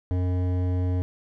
triangle tone with hard clipping, 90.5 Hz, F#2, 38 cents flat, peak -24 dBFS, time 0.11-1.02 s, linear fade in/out 0 ms, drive 17 dB, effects none

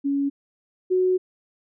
sine tone pair in turn, 280 / 369 Hz, C#4 / F#4, +18 / -5 cents, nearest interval perfect fourth, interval 477 cents, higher second, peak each -20 / -17 dBFS, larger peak second, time 0.04-0.3 / 0.9-1.18 s, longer second, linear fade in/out 20 ms, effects none

